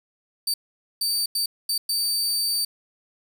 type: tone bursts at uneven times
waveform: sawtooth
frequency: 4612 Hz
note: D8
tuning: 32 cents flat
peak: -19 dBFS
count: 5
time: 0.47-0.54 / 1.01-1.26 / 1.35-1.46 / 1.69-1.78 / 1.89-2.65 s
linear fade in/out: 5 ms
effects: 8-bit